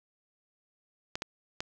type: clicks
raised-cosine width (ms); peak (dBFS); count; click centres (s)
0.2; -16; 3; 1.155 / 1.221 / 1.605
effects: none